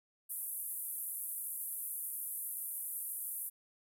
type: band-pass noise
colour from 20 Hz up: pink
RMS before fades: -41 dBFS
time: 0.29-3.5 s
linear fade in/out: 20 ms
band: 10000 to 14000 Hz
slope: 48 dB/octave
effects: none